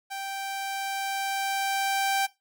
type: tone with level ramp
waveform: sawtooth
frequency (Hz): 783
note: G5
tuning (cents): -2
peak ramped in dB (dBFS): -29 to -19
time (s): 0.1-2.27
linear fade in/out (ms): 20
effects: noise-tail reverb RT60 0.2 s tail -17 dB re dry